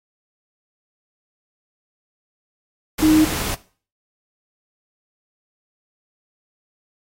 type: tone in noise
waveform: sine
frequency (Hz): 311.1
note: D#4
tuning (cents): 0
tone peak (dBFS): -11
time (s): 3.02-3.25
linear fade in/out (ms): 10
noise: pink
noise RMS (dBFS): -24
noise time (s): 2.98-3.55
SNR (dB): +10
effects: noise-tail reverb RT60 0.4 s tail -19 dB re dry + AAC 48 kbps